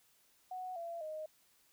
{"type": "tone with pitch steps", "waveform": "sine", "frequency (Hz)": [739, 677.7, 621.4], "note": ["F#5", "E5", "D#5"], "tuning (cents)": [-2, 48, -2], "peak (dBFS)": -40, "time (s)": [0.51, 1.26], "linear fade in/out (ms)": 5, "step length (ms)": 250, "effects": ["white hiss -70 dBFS RMS until 1.72 s"]}